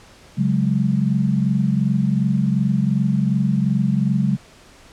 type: chord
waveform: sine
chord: C# suspended fourth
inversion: none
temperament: equal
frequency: 138.59 / 185 / 207.7 Hz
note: C#3 / F#3 / G#3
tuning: 0 / 0 / 0 cents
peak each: -20 dBFS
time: 0.37-4.37 s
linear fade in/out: 20 ms
effects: pink hiss -47 dBFS RMS until 4.92 s + low-pass 8000 Hz 12 dB/octave